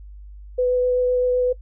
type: tone with vibrato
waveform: sine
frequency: 499.1 Hz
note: B4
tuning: 18 cents sharp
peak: -16 dBFS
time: 0.58-1.53 s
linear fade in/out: 10 ms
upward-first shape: triangle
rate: 7.8 Hz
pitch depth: 10 cents each way
effects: noise-tail reverb RT60 0.1 s tail -21 dB re dry + added 50 Hz sine -37 dBFS peak until 1.61 s